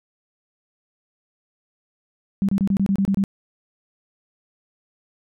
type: tone bursts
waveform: sine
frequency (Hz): 196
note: G3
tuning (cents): 0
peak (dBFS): -16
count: 9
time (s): 2.42-3.239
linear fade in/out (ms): 0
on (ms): 67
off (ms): 27
effects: none